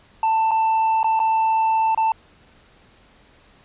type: tone with dropouts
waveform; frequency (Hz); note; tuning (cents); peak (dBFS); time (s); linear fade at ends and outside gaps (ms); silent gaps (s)
triangle; 888; A5; +16; -14; 0.23-2.12; 2; 0.51-0.515 / 1.031-1.043 / 1.193-1.2 / 1.948-1.975
effects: pink hiss -53 dBFS RMS until 3.64 s + resampled to 8000 Hz